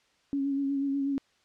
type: tone with vibrato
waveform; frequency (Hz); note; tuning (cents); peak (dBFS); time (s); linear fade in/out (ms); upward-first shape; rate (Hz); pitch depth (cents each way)
sine; 277.2; C#4; 0; -26; 0.33-1.18; 0; sine; 8.2; 28
effects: white hiss -67 dBFS RMS until 1.44 s + low-pass 5000 Hz 12 dB/octave